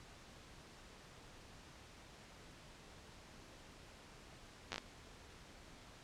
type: slowing click train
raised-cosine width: 0.2 ms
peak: -23 dBFS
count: 5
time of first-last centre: 4.72-4.781 s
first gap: 10 ms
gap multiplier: 1.29
effects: pink hiss -58 dBFS RMS until 6.03 s + low-pass 7000 Hz 12 dB/octave